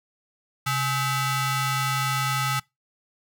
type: ring-modulated tone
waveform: sawtooth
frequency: 710 Hz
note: F5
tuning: 28 cents sharp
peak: -16 dBFS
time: 0.66-2.6 s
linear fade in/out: 10 ms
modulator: 577 Hz
effects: noise-tail reverb RT60 0.2 s tail -24 dB re dry